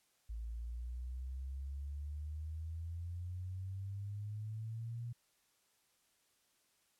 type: exponential sweep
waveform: sine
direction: up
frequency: 55 to 120 Hz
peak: -40 dBFS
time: 0.29-5.13 s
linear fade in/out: 10 ms
effects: white hiss -75 dBFS RMS until 6.99 s + low-pass 12000 Hz 12 dB/octave